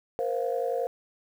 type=chord; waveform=sine; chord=Bb suspended second; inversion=none; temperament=equal with one note detuned; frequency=472.4 / 523.3 / 698.5 Hz; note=Bb4 / C5 / F5; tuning=+23 / 0 / 0 cents; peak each=-29 / -29 / -32 dBFS; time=0.19-0.87 s; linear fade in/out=0 ms; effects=tanh soft clip ceiling -17 dBFS + 9-bit